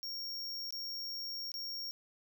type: tone with dropouts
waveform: square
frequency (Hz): 5540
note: F8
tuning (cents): -15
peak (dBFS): -39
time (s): 0.03-1.91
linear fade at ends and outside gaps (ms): 0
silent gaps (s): 0.707-0.725 / 1.518-1.541
effects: none